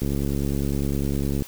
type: click train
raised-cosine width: 3 ms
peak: -13 dBFS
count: 99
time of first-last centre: 0.02-1.422 s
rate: 69.9 Hz
effects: white hiss -43 dBFS RMS until 1.47 s